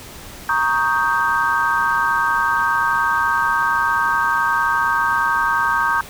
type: chord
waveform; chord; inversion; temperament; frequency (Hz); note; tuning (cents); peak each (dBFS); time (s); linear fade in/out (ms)
sine; Eb dominant seventh; second; equal with one note detuned; 932.3 / 1113.2 / 1244.5 / 1568; Bb5 / Db6 / Eb6 / G6; 0 / +7 / 0 / 0; -21 / -22 / -22 / -19; 0.49-6.01; 2
effects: pink hiss -37 dBFS RMS until 6.09 s